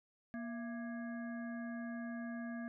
harmonic tone with a mistuned harmonic, 236.7 Hz, A#3, 27 cents sharp, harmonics 1 / 3 / 5 / 7 / 9, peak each -41 / -50 / -58 / -51 / -65 dBFS, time 0.34-2.68 s, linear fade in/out 0 ms, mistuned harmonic 3, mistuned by -99 cents, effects none

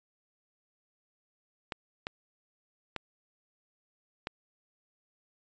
clicks, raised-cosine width 0.3 ms, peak -18 dBFS, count 4, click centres 1.722 / 2.069 / 2.963 / 4.271 s, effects resampled to 16000 Hz

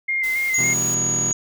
sine tone with vibrato, 2096 Hz, C7, 2 cents sharp, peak -19 dBFS, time 0.08-0.74 s, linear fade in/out 10 ms, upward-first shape square, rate 3.6 Hz, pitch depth 23 cents each way
white noise, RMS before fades -36 dBFS, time 0.23-0.95 s, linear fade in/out 10 ms
sine tone, 6730 Hz, G#8, 22 cents sharp, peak -19 dBFS, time 0.54-1.33 s, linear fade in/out 2 ms
25% pulse chord, E minor, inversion second, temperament just, 123.61 / 164.81 / 197.78 Hz, B2 / E3 / G3, +2 / 0 / +16 cents, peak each -25 / -28 / -31 dBFS, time 0.58-1.32 s, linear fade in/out 5 ms
effects none

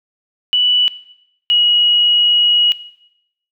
sine tone pair in turn, 2960 / 2904 Hz, F#7 / F#7, 0 / -33 cents, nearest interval unison, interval 33 cents, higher first, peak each -10 dBFS, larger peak neither, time 0.53-0.88 / 1.5-2.72 s, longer second, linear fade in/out 0 ms, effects noise-tail reverb RT60 0.8 s tail -17 dB re dry

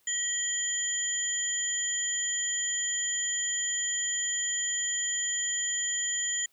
sine tone cluster, 1920 / 3169 / 6980 Hz, B6 / G7 / A8, -49 / +18 / -15 cents, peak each -34 / -37 / -29 dBFS, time 0.07-6.46 s, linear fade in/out 5 ms, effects white hiss -68 dBFS RMS until 6.52 s

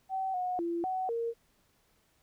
sine tone with pitch steps, 764 / 728 / 340.1 / 749 / 463.6 Hz, G5 / F#5 / F4 / F#5 / A#4, -45 / -28 / -46 / +21 / -10 cents, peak -30 dBFS, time 0.09-1.34 s, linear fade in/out 50 ms, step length 250 ms, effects pink hiss -70 dBFS RMS until 2.22 s

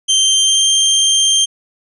25% pulse tone with pitch glide, 3136 to 3169 Hz, G7 to G7, 0 to +18 cents, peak -6 dBFS, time 0.08-1.46 s, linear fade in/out 20 ms, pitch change +18 cents, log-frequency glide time 0.2-0.68 s, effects resampled to 24000 Hz

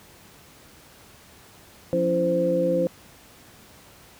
sine tone cluster, 176.2 / 275.9 / 335.2 / 518 Hz, F3 / C#4 / E4 / C5, +16 / -8 / +29 / -17 cents, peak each -27 / -30 / -28 / -21 dBFS, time 1.93-2.87 s, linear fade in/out 0 ms, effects pink hiss -50 dBFS RMS until 4.19 s + high-pass 60 Hz 12 dB/octave

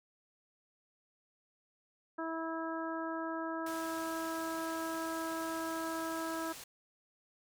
harmonic tone, 325.7 Hz, E4, 21 cents flat, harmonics 1 / 2 / 3 / 4 / 5, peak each -39 / -42 / -43 / -43 / -46 dBFS, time 2.18-6.53 s, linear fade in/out 10 ms
white low-pass noise, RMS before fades -49 dBFS, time 3.66-6.64 s, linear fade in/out 5 ms, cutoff 11000 Hz, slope 12 dB/octave
effects none

